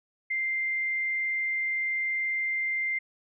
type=tone; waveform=sine; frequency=2093 Hz; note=C7; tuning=in tune; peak=-26 dBFS; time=0.3-2.99 s; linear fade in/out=10 ms; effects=none